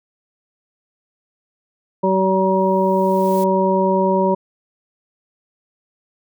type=harmonic tone; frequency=190 Hz; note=F#3; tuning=46 cents sharp; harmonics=1 / 2 / 3 / 5; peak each=-19 / -19 / -19 / -19 dBFS; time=2.03-4.35 s; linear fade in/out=10 ms
type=noise with exponential growth; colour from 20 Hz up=blue; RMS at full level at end=-33 dBFS; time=2.33-3.44 s; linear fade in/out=2 ms; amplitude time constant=240 ms
effects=none